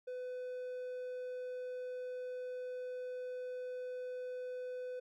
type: tone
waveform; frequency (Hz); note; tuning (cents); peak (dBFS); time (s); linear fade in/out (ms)
triangle; 502; B4; +28; -38; 0.07-5; 10
effects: none